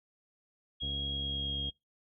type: tone with pitch glide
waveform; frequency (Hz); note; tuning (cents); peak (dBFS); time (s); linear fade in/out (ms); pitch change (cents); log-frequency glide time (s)
sine; 3289 to 3257; G#7 to G#7; -18 to -34; -34; 0.8-1.71; 20; -16; 1.12-1.59
type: harmonic tone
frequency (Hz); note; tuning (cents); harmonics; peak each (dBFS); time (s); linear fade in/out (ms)
69.3; C#2; 0; 1 / 2 / 3 / 4 / 5 / 6 / 7 / 8 / 9 / 10; -39 / -44 / -49 / -48 / -60 / -62 / -54 / -66 / -66 / -60; 0.82-1.7; 5
effects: noise-tail reverb RT60 0.2 s tail -24 dB re dry